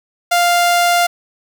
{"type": "tone", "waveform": "sawtooth", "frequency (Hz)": 698.5, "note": "F5", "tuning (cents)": 0, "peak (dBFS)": -7, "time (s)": [0.31, 1.07], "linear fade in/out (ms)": 10, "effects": ["8-bit"]}